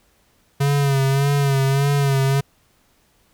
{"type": "tone with vibrato", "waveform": "square", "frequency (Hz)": 138.7, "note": "C#3", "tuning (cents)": 1, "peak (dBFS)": -16, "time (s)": [0.6, 2.41], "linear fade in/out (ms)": 10, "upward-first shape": "sine", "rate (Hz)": 1.7, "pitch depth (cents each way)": 49, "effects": ["pink hiss -60 dBFS RMS until 3.33 s"]}